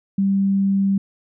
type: tone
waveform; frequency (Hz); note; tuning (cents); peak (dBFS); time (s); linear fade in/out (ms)
sine; 196; G3; 0; -15; 0.18-0.98; 5
effects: none